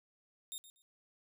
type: tone with echo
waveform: 15% pulse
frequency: 3678 Hz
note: A#7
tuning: 24 cents flat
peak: -34 dBFS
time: 0.52-0.58 s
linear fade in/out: 0 ms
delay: 120 ms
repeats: 2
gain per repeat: -14 dB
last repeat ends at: 0.82 s
effects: none